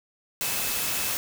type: tone in noise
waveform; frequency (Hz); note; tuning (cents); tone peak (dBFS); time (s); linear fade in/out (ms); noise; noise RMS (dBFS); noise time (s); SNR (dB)
sine; 2600; E7; -24; -38; 0.42-1.11; 0; white; -28; 0.41-1.17; -13
effects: none